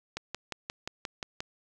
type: click train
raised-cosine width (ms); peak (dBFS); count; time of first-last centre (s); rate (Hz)
0.2; -17; 8; 0.17-1.405; 5.67
effects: none